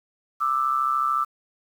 sine tone pair together, 1184.9 / 1318.5 Hz, D6 / E6, +15 / 0 cents, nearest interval major second, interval 185 cents, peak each -23 dBFS, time 0.4-1.25 s, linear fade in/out 20 ms, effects 8-bit

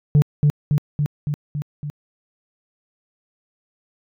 sine tone with echo, 146.83 Hz, D3, in tune, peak -7 dBFS, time 0.15-0.22 s, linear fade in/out 0 ms, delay 280 ms, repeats 6, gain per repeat -3 dB, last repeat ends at 1.9 s, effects tanh soft clip ceiling -9 dBFS

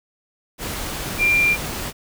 sine tone in noise, 2382 Hz, D7, 24 cents sharp, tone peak -14 dBFS, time 1.18-1.57 s, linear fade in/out 50 ms, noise pink, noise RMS -28 dBFS, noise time 0.58-1.93 s, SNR +11 dB, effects none

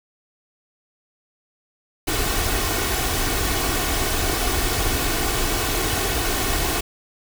pink noise with comb filter, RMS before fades -22 dBFS, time 2.07-6.81 s, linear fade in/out 10 ms, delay 2.7 ms, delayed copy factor +0.55, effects none

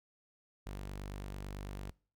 sawtooth tone, 49 Hz, G1, in tune, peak -37 dBFS, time 0.66-1.91 s, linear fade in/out 10 ms, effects noise-tail reverb RT60 0.4 s tail -23 dB re dry

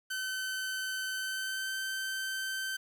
sawtooth tone with pitch glide, 1528 to 1546.6 Hz, G6 to G6, -45 to -24 cents, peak -30 dBFS, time 0.1-2.77 s, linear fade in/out 10 ms, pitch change +21 cents, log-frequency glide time 1.11-1.76 s, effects 10-bit

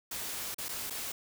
white noise with dropouts, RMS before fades -38 dBFS, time 0.11-1.12 s, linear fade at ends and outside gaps 5 ms, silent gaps 0.545-0.583 / 0.685-0.69 / 0.9-0.905 s, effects none

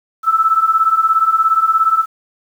sine beating tone pair, 1304 / 1321 Hz, E6 / E6, -19 / +3 cents, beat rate 17 Hz, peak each -15 / -12 dBFS, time 0.23-2.06 s, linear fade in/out 50 ms, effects 7-bit

